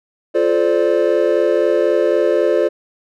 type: chord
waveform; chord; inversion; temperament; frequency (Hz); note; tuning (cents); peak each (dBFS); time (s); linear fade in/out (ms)
triangle; D minor seventh; first; equal with one note detuned; 349.2 / 432.9 / 523.3 / 587.3; F4 / A4 / C5 / D5; 0 / -28 / 0 / 0; -16; 0.34-2.69; 20
effects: none